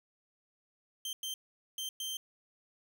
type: tone bursts at uneven times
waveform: sawtooth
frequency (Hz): 3136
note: G7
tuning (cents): 0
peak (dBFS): -33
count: 4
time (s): 1.05-1.13 / 1.23-1.34 / 1.78-1.89 / 2-2.17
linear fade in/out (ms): 2
effects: none